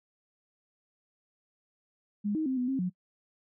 sine tone with pitch steps, 206 / 314.1 / 261.6 / 248.8 / 267.1 / 181.3 Hz, G#3 / D#4 / C4 / B3 / C4 / F#3, -14 / +16 / 0 / +13 / +36 / -35 cents, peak -27 dBFS, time 2.24-2.9 s, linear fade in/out 20 ms, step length 110 ms, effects noise-tail reverb RT60 0.1 s tail -25 dB re dry

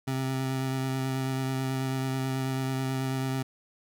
25% pulse tone with vibrato, 132.2 Hz, C3, 18 cents sharp, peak -24 dBFS, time 0.07-3.43 s, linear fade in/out 10 ms, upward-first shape sine, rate 9.2 Hz, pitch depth 14 cents each way, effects none

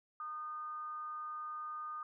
sine tone with frequency modulation, 1225 Hz, D#6, 27 cents flat, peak -40 dBFS, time 0.2-2.03 s, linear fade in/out 2 ms, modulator 310 Hz, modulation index 0.25, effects none

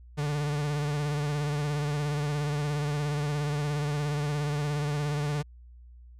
45% pulse tone with vibrato, 146.83 Hz, D3, in tune, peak -27 dBFS, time 0.17-5.43 s, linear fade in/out 20 ms, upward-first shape triangle, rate 17 Hz, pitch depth 51 cents each way, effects added 60 Hz sine -47 dBFS peak until 6.19 s + low-pass 9000 Hz 12 dB/octave

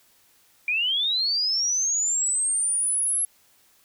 sine linear sweep, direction up, 2350 to 11175 Hz, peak -21 dBFS, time 0.68-3.25 s, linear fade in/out 2 ms, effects white hiss -60 dBFS RMS until 3.84 s

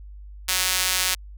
sawtooth tone with high-pass filter, 185 Hz, F#3, in tune, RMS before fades -23 dBFS, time 0.48-1.15 s, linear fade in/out 10 ms, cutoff 2700 Hz, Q 0.51, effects added 50 Hz sine -38 dBFS peak until 1.37 s

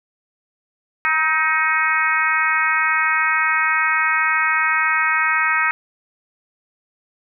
harmonic tone with a mistuned harmonic, 313.9 Hz, D#4, 15 cents sharp, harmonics 3 / 4 / 5 / 6 / 7 / 8, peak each -26 / -21 / -22 / -21 / -22 / -26 dBFS, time 1.05-5.71 s, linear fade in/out 0 ms, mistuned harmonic 4, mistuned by +32 cents, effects none

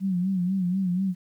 sine tone with vibrato, 185 Hz, F#3, in tune, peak -22 dBFS, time 0-1.15 s, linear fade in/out 50 ms, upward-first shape sine, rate 4.1 Hz, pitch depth 89 cents each way, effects 10-bit

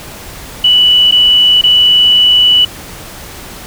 sine tone with dropouts, 2960 Hz, F#7, in tune, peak -4 dBFS, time 0.64-2.65 s, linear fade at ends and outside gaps 5 ms, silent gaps 1.112-1.122 / 1.613-1.637 s, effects pink hiss -29 dBFS RMS until 3.66 s

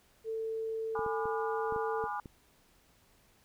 sine tone, 445.7 Hz, A4, 22 cents sharp, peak -33 dBFS, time 0.24-2.08 s, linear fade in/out 50 ms
sine chord, G# diminished seventh, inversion none, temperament just, 830.6 / 996.7 / 1196.1 / 1435.3 Hz, G#5 / B5 / D6 / F6, 0 / +16 / +31 / +47 cents, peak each -37 / -40 / -40 / -43 dBFS, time 0.95-2.2 s, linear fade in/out 2 ms
clicks, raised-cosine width 3 ms, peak -32 dBFS, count 7, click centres 0.992 / 1.063 / 1.256 / 1.724 / 1.762 / 2.04 / 2.258 s
effects pink hiss -66 dBFS RMS until 3.44 s

